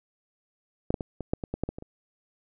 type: clicks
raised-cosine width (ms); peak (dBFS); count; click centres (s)
2; -12 / -13 / -18 / -20 / -11 / -19 / -17 / -13 / -18 / -24 / -28; 11; 0.905 / 0.942 / 1.008 / 1.207 / 1.335 / 1.438 / 1.54 / 1.636 / 1.69 / 1.785 / 1.824
effects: none